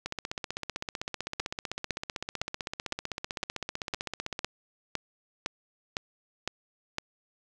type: two click trains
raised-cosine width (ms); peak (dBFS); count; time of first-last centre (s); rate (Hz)
0.2; -16 / -13; 69 / 12; 0.06-4.391 / 1.4-6.984; 15.7 / 1.97
effects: none